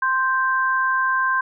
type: tone pair together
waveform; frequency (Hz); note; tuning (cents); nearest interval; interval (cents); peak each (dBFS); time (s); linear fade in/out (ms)
sine; 1046.5 / 1568; C6 / G6; 0 / 0; perfect fifth; 700; -20; 0.02-1.41; 5
effects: none